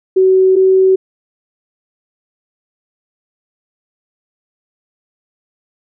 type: tone pair in turn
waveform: sine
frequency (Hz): 376.8 / 378.6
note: F#4 / F#4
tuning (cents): +32 / +40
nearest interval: unison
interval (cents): 8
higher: second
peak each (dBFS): -6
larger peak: neither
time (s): 0.16-0.56 / 0.56-0.96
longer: neither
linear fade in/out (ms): 10
effects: none